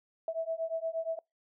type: beating tone pair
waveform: sine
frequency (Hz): 649 / 657.5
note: E5 / E5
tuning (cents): -27 / -5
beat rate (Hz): 8.5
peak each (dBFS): -35 / -34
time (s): 0.28-1.19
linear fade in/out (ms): 2
effects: noise-tail reverb RT60 0.2 s tail -26 dB re dry